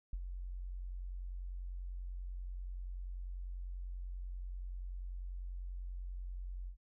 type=tone with ADSR envelope; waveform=sine; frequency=45.13 Hz; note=F#1; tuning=42 cents flat; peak=-34 dBFS; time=0.13-6.77 s; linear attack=3 ms; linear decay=49 ms; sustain=-6 dB; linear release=97 ms; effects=none